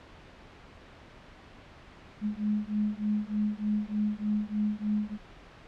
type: beating tone pair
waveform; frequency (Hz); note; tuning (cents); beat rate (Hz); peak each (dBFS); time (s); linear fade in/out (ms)
sine; 208.7 / 212; G#3 / G#3; +9 / +36; 3.3; -30; 2.21-5.18; 50
effects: pink hiss -51 dBFS RMS until 5.67 s + low-pass 3000 Hz 12 dB/octave